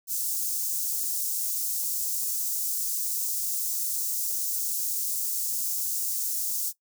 white high-pass noise, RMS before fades -29 dBFS, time 0.07-6.73 s, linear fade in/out 50 ms, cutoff 5900 Hz, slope 24 dB/octave, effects noise-tail reverb RT60 0.1 s tail -18 dB re dry

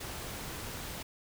pink noise, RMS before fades -41 dBFS, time 0-1.03 s, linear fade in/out 10 ms, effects none

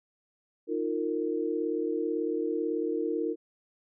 sine chord, Eb suspended second, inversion none, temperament equal with one note detuned, 311.1 / 349.2 / 458.4 Hz, Eb4 / F4 / Bb4, 0 / 0 / -29 cents, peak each -32 / -32 / -31 dBFS, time 0.67-3.36 s, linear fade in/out 50 ms, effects none

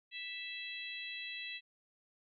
harmonic tone, 659.3 Hz, E5, in tune, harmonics 3 / 4 / 5 / 6, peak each -48 / -44 / -48 / -48 dBFS, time 0.11-1.61 s, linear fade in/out 50 ms, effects none

